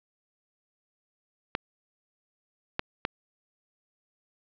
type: clicks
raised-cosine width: 0.3 ms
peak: -10 dBFS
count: 3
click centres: 1.551 / 2.794 / 3.051 s
effects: low-pass 4000 Hz 12 dB/octave